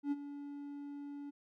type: tone with ADSR envelope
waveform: triangle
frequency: 286 Hz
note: D4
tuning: 46 cents flat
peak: -28 dBFS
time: 0.03-1.31 s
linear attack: 86 ms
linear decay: 33 ms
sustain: -13 dB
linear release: 18 ms
effects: none